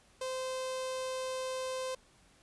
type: tone with notch filter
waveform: sawtooth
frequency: 518 Hz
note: C5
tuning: 17 cents flat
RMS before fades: -37 dBFS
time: 0.21-1.95 s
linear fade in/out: 5 ms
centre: 1800 Hz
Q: 1.7
effects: pink hiss -64 dBFS RMS until 2.42 s + resampled to 24000 Hz